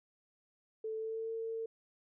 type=tone with pitch glide; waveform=sine; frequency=440 to 451.1 Hz; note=A4 to A4; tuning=0 to +43 cents; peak=-36 dBFS; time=0.84-1.66 s; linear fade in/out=5 ms; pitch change=+43 cents; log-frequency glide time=0.96-1.28 s; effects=none